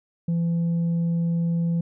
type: tone with tanh clipping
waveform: sine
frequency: 168.7 Hz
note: E3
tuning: 40 cents sharp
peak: -21 dBFS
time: 0.28-1.81 s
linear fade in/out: 5 ms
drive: 2 dB
effects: none